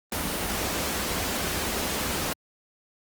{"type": "band-stop noise", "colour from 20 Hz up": "pink", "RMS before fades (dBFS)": -28, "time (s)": [0.12, 2.33], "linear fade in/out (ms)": 2, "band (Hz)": [100, 150], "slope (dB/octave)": 96, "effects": ["high-pass 60 Hz 12 dB/octave", "Opus 24 kbps"]}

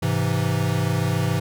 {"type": "chord", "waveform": "square", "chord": "Ab augmented", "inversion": "none", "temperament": "equal", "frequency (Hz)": [103.83, 130.81, 164.81], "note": ["Ab2", "C3", "E3"], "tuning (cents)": [0, 0, 0], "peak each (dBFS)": -25, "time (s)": [0.02, 1.4], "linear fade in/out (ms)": 10, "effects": []}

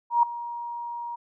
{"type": "tone with ADSR envelope", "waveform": "sine", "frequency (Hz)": 947, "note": "A#5", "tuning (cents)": 27, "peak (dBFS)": -14, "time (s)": [0.1, 1.16], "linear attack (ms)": 130, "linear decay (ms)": 3, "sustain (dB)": -17, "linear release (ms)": 12, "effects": []}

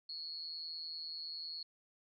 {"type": "tone with amplitude modulation", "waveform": "sine", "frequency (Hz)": 4344, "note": "C#8", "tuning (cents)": -36, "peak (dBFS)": -38, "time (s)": [0.09, 1.63], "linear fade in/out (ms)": 5, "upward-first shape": "sine", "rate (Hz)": 161, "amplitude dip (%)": 80, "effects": []}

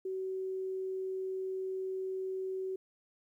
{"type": "tone", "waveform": "sine", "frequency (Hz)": 378.1, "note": "F#4", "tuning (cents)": 38, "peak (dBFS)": -34, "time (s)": [0.05, 2.76], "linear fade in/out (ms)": 5, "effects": ["12-bit"]}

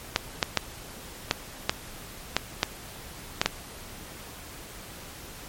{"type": "clicks", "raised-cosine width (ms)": 0.2, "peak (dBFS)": -3, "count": 9, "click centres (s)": [0.161, 0.428, 0.573, 1.311, 1.695, 2.366, 2.631, 3.415, 3.46], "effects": ["pink hiss -43 dBFS RMS until 5.48 s", "MP3 64 kbps"]}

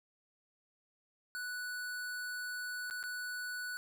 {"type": "tone with dropouts", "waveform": "square", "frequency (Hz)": 1480, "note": "F#6", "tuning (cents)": 0, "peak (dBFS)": -39, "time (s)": [1.35, 3.77], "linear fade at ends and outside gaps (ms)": 0, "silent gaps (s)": [[2.9, 2.909], [3.029, 3.038]], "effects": []}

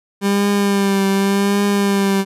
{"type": "tone with vibrato", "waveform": "30% pulse", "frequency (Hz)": 198.7, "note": "G3", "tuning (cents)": 24, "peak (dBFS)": -11, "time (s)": [0.21, 2.25], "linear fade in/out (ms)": 50, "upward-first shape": "triangle", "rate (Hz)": 0.87, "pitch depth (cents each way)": 36, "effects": ["resampled to 32000 Hz"]}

